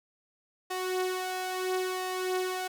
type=tone with flanger; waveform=sawtooth; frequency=370 Hz; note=F#4; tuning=in tune; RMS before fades=-32 dBFS; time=0.7-2.68 s; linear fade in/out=10 ms; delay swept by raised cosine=1.6 to 4.2 ms; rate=0.74 Hz; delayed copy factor=+0.55; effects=none